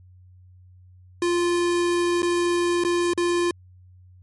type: tone with dropouts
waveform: square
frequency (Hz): 348.2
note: F4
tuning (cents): -5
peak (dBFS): -20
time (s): 1.22-3.51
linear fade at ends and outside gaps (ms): 2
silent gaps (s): 2.221-2.229 / 2.838-2.848 / 3.135-3.176
effects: added 91 Hz sine -47 dBFS peak until 4.22 s + MP3 48 kbps